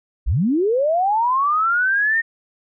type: linear sweep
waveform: sine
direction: up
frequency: 36.71 to 1856 Hz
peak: -15 dBFS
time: 0.26-2.22 s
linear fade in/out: 20 ms
effects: none